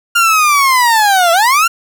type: linear two-way sweep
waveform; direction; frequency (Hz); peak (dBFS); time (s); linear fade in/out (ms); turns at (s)
30% pulse; down then up; 1409 to 659.3 to 1409; -5; 0.15-1.68; 10; 1.32
effects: none